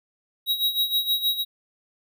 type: tone with tremolo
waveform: square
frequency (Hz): 3830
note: A#7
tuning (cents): +46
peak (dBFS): -19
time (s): 0.46-1.45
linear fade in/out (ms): 50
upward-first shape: sine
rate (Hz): 6.4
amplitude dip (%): 75
effects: none